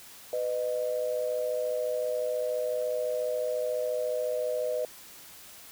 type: tone pair together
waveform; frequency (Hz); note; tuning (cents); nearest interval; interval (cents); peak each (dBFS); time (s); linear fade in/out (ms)
sine; 500.8 / 615; B4 / D#5; +24 / -20; major third; 356; -30 / -30; 0.33-4.85; 2
effects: white hiss -49 dBFS RMS until 5.71 s